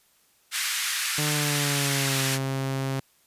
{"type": "band-pass noise", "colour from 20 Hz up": "pink", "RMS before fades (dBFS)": -28, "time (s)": [0.51, 2.39], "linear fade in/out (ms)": 50, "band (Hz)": [1500, 13000], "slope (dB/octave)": 24}
{"type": "tone with pitch glide", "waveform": "sawtooth", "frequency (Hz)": [150, 134.41], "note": ["D3", "C3"], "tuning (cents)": [37, 47], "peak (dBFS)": -22, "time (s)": [1.18, 3], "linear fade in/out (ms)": 5, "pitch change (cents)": -190, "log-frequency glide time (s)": [1.28, 2.23]}
{"effects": ["white hiss -63 dBFS RMS until 3.26 s", "resampled to 32000 Hz"]}